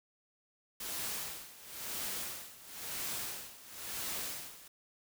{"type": "noise with tremolo", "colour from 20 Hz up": "white", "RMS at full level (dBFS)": -38, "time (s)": [0.8, 4.68], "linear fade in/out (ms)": 5, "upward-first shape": "sine", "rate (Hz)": 0.98, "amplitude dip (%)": 85, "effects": []}